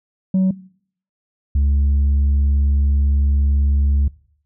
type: tone pair in turn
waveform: sine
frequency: 188.2 / 70.5 Hz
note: F#3 / C#2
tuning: +30 / +30 cents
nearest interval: octave + perfect fourth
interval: 1700 cents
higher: first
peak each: -10 dBFS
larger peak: neither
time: 0.34-0.51 / 1.55-4.08 s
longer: second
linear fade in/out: 5 ms
effects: noise-tail reverb RT60 0.6 s tail -22 dB re dry + tanh soft clip ceiling -12 dBFS